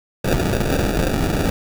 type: noise with sample-and-hold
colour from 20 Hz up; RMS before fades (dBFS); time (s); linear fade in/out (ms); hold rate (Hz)
pink; -19; 0.24-1.5; 5; 1050
effects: none